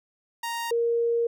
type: tone pair in turn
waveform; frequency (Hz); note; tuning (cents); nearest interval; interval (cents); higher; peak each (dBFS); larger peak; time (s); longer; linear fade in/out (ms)
sawtooth / sine; 932.3 / 467.6; A#5 / A#4; 0 / +5; octave; 1195; first; -25 / -21; second; 0.43-0.71 / 0.71-1.27; second; 5
effects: none